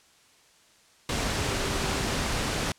sine tone in noise, 392 Hz, G4, in tune, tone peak -38 dBFS, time 1.42-2.15 s, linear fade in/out 2 ms, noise pink, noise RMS -28 dBFS, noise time 1.09-2.72 s, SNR -13 dB, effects white hiss -59 dBFS RMS until 2.78 s + low-pass 8000 Hz 12 dB/octave

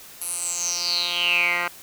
10% pulse tone with band-pass filter sweep, 174.6 Hz, F3, in tune, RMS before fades -24 dBFS, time 0.21-1.68 s, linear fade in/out 5 ms, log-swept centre 11000 to 1700 Hz, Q 8.7, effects white hiss -44 dBFS RMS until 1.82 s

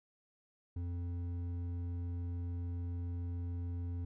sine tone with hard clipping, 87.31 Hz, F2, in tune, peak -38 dBFS, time 0.76-4.05 s, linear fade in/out 5 ms, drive 7 dB, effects none

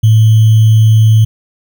sine tone with sample-and-hold, 110 Hz, A2, in tune, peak -3 dBFS, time 0.03-1.25 s, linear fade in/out 10 ms, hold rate 3150 Hz, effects none

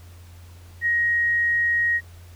sine tone, 1883 Hz, A#6, 17 cents sharp, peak -18 dBFS, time 0.81-2.01 s, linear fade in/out 50 ms, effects added 87 Hz sine -42 dBFS peak until 2.35 s + pink hiss -53 dBFS RMS until 2.35 s

